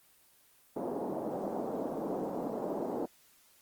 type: band-pass noise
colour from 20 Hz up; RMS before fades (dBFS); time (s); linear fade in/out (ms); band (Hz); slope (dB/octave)
pink; -36; 0.76-3.06; 5; 220 to 770; 24
effects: white hiss -64 dBFS RMS until 3.61 s + Opus 24 kbps